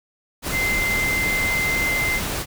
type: tone in noise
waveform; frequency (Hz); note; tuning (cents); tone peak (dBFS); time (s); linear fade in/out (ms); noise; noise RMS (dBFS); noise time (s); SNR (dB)
sine; 2077; C7; -13; -20; 0.51-2.21; 50; pink; -26; 0.42-2.46; +3
effects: none